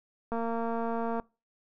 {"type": "click train", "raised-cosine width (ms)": 1, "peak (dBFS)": -20, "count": 203, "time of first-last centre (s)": [0.32, 1.198], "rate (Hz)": 230, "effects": ["noise-tail reverb RT60 0.3 s tail -24 dB re dry"]}